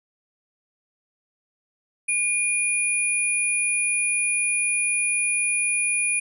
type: tone pair together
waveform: sine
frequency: 2428 / 9712 Hz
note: D#7 / D#9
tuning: -43 / -43 cents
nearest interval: 2 octaves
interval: 2400 cents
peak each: -23 dBFS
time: 2.08-6.2 s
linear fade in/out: 10 ms
effects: none